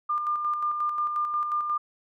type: tone with tremolo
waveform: sine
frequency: 1200 Hz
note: D6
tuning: 37 cents sharp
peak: -23 dBFS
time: 0.09-1.78 s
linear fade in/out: 10 ms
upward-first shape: square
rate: 5.6 Hz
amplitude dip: 40%
effects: none